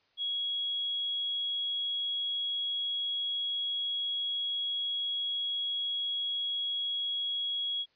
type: tone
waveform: sine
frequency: 3322 Hz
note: G#7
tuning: in tune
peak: -30 dBFS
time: 0.17-7.86 s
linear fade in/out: 50 ms
effects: white hiss -70 dBFS RMS until 7.95 s + resampled to 11025 Hz